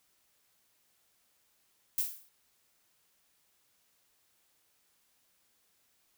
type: noise with exponential decay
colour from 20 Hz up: violet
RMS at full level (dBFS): -27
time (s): 1.98-2.29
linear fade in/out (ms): 2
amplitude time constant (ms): 66
effects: white hiss -72 dBFS RMS until 6.17 s